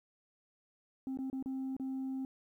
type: tone with dropouts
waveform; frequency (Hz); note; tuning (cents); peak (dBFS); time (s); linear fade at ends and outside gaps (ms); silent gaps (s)
sine; 264.6; C4; +20; -33; 1.07-2.25; 1; 1.173-1.188 / 1.3-1.329 / 1.426-1.459 / 1.766-1.798
effects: tanh soft clip ceiling -34 dBFS + 12-bit